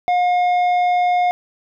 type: tone with tanh clipping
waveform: sine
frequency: 716 Hz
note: F5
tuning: 43 cents sharp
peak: -15 dBFS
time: 0.08-1.31 s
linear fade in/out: 0 ms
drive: 8 dB
effects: none